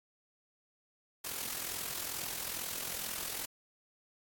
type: noise with amplitude modulation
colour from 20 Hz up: white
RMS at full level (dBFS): -36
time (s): 1.24-3.46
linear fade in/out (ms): 10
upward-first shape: sine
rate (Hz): 42.3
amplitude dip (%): 60
effects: AAC 64 kbps